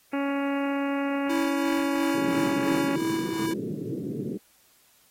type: harmonic tone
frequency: 279.3 Hz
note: C#4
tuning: 13 cents sharp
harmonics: 1 / 2 / 3 / 4 / 5 / 6 / 7 / 8 / 9 / 10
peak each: -26 / -32 / -36 / -38 / -40 / -42 / -43 / -44 / -45 / -46 dBFS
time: 0.13-2.96 s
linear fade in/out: 5 ms
type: tone with tremolo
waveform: square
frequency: 327.4 Hz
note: E4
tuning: 12 cents flat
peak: -26 dBFS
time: 1.29-3.54 s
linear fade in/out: 10 ms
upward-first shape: sine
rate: 2.9 Hz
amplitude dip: 40%
type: band-pass noise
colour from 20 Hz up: white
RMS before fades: -32 dBFS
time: 2.14-4.38 s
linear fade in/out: 10 ms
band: 120 to 420 Hz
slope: 48 dB/octave
effects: white hiss -61 dBFS RMS until 5.1 s + AAC 48 kbps